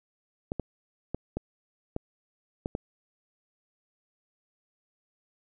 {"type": "clicks", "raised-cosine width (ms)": 2, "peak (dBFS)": -17, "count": 7, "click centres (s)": [0.519, 0.597, 1.146, 1.37, 1.964, 2.659, 2.751], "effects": []}